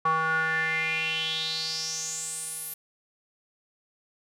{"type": "tone with band-pass filter sweep", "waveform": "square", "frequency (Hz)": 160.3, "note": "E3", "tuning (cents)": -48, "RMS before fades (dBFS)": -29, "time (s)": [0.05, 2.74], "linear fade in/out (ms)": 5, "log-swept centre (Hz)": [1100, 12000], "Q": 6.4, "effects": []}